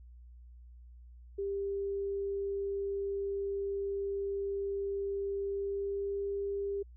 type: tone with pitch glide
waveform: sine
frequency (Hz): 396.8 to 399.3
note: G4 to G4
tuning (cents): +21 to +32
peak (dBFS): -32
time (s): 1.38-6.83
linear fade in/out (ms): 10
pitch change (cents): +11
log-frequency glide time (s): 5.45-6.29
effects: added 60 Hz sine -50 dBFS peak until 6.96 s